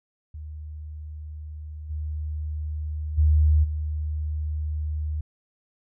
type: tone with level steps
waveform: sine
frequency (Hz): 76.3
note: D#2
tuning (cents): -33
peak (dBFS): -34 / -27 / -15 / -25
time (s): 0.34-5.21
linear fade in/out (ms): 5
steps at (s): 1.89 / 3.17 / 3.63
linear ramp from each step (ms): 20
effects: none